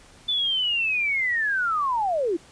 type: linear sweep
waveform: sine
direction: down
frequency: 3520 to 311.1 Hz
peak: -21 dBFS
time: 0.28-2.37 s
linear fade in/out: 10 ms
effects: pink hiss -51 dBFS RMS until 2.51 s + resampled to 22050 Hz